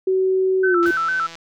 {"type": "tone with pitch glide", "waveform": "sine", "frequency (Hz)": [377.1, 343.8], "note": ["F#4", "F4"], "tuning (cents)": [33, -27], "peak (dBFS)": -15, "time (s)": [0.07, 0.91], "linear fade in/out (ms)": 5, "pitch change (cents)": -160, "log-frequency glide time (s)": [0.66, 0.8]}
{"type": "tone with vibrato", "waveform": "sine", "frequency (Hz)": 1423, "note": "F6", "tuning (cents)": 32, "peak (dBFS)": -18, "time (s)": [0.63, 1.27], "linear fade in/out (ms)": 10, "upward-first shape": "square", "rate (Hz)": 4.4, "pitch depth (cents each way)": 120}
{"type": "click train", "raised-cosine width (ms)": 0.2, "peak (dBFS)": -20, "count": 88, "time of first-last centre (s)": [0.83, 1.354], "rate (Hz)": 166}
{"type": "noise with exponential decay", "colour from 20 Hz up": "pink", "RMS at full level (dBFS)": -35, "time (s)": [0.86, 1.1], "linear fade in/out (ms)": 2, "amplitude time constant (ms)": 51}
{"effects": []}